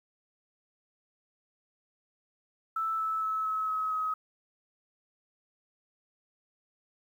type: tone with pitch steps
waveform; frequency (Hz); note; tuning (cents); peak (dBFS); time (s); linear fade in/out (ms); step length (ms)
sine; 1318.5 / 1308.6 / 1298.8 / 1289.1 / 1279.5 / 1269.9; E6 / E6 / E6 / E6 / D#6 / D#6; 0 / -13 / -26 / -39 / +48 / +35; -28; 2.76-4.14; 5; 230
effects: 10-bit